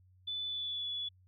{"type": "tone with pitch glide", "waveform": "sine", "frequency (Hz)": [3491, 3419], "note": ["A7", "G#7"], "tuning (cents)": [-14, 50], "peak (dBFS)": -35, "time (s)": [0.27, 1.09], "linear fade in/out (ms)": 10, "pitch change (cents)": -36, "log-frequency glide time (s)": [0.46, 0.87], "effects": ["added 92 Hz sine -61 dBFS peak until 1.27 s"]}